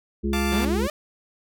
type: harmonic tone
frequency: 69.3 Hz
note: C#2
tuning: in tune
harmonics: 1 / 3 / 5 / 6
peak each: -26 / -25 / -28 / -34 dBFS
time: 0.23-0.88 s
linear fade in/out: 20 ms
type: chord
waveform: 15% pulse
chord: D minor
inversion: first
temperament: equal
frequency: 698.5 / 880 / 1174.7 Hz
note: F5 / A5 / D6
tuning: 0 / 0 / 0 cents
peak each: -25 dBFS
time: 0.33-0.65 s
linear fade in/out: 2 ms
type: exponential sweep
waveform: sawtooth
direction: up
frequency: 174.61 to 622.3 Hz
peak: -23 dBFS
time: 0.52-0.9 s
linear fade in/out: 2 ms
effects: none